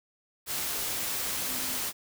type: tone in noise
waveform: sine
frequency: 256.7 Hz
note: C4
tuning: 33 cents flat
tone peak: -43 dBFS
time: 1.44-1.81 s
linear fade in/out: 50 ms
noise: white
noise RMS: -32 dBFS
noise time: 0.46-1.93 s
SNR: -14 dB
effects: none